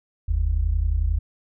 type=tone pair together; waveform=sine; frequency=46.76 / 77.9 Hz; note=F#1 / D#2; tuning=+19 / +3 cents; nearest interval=major sixth; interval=884 cents; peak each=-21 / -22 dBFS; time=0.28-1.19 s; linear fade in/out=10 ms; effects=none